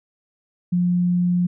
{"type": "tone", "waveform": "sine", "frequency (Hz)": 177.3, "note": "F3", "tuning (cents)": 26, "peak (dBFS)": -16, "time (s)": [0.72, 1.47], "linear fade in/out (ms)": 10, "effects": []}